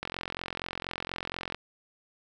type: click train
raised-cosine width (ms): 0.3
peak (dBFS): -17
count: 68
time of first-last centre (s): 0.03-1.546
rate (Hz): 44.2
effects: none